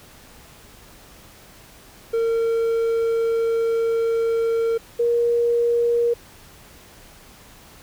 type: tone pair in turn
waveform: triangle / sine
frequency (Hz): 457.6 / 472.4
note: A#4 / A#4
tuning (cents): -32 / +23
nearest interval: minor second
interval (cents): 55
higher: second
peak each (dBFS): -16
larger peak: neither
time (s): 2.13-4.78 / 4.99-6.14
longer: first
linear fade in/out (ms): 10
effects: pink hiss -47 dBFS RMS until 7.82 s